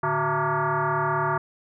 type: tone with frequency modulation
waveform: sine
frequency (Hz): 112.2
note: A2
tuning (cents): +34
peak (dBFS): -21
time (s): 0.03-1.38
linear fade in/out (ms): 5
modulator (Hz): 260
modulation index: 5.2
effects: none